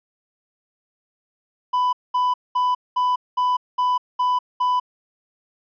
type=tone bursts; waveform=triangle; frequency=996 Hz; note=B5; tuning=14 cents sharp; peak=-15 dBFS; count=8; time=1.73-4.8 s; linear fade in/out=10 ms; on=200 ms; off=210 ms; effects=resampled to 11025 Hz